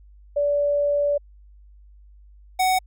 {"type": "tone pair in turn", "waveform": ["sine", "square"], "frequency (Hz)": [578, 746.2], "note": ["D5", "F#5"], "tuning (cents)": [-28, 14], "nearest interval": "major third", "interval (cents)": 442, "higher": "second", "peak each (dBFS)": -18, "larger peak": "neither", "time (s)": [[0.36, 1.18], [2.59, 2.79]], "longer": "first", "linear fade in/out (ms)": 10, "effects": ["added 50 Hz sine -46 dBFS peak until 2.86 s"]}